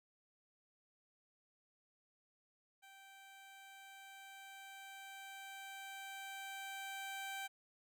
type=tone with level ramp; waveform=15% pulse; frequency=780 Hz; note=G5; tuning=9 cents flat; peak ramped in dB=-52 to -36 dBFS; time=2.82-7.48 s; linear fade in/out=20 ms; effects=none